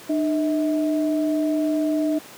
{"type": "tone pair together", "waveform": "sine", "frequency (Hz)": [303, 642], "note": ["D#4", "E5"], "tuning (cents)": [-46, -46], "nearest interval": "octave + minor second", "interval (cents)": 1300, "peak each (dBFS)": [-19, -26], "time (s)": [0.09, 2.19], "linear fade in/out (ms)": 10, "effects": ["pink hiss -42 dBFS RMS until 2.37 s", "high-pass 200 Hz 12 dB/octave"]}